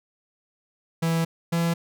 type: tone pair in turn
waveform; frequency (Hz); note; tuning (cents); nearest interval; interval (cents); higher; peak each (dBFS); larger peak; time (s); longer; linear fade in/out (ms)
45% pulse; 164.81 / 168.27; E3 / E3; 0 / +36; unison; 36; second; -21; neither; 1.02-1.25 / 1.52-1.74; first; 10
effects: none